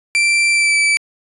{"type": "tone with pitch glide", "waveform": "40% pulse", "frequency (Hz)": [2349, 2313], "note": ["D7", "D7"], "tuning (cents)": [0, -27], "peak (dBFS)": -11, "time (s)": [0.15, 0.97], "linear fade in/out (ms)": 0, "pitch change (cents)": -27, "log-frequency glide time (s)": [0.51, 0.76], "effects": ["resampled to 24000 Hz"]}